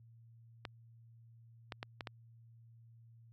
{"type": "clicks", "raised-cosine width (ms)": 0.3, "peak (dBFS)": -25, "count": 5, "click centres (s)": [0.652, 1.722, 1.829, 2.008, 2.072], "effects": ["added 115 Hz sine -57 dBFS peak until 3.32 s", "high-pass 60 Hz 12 dB/octave"]}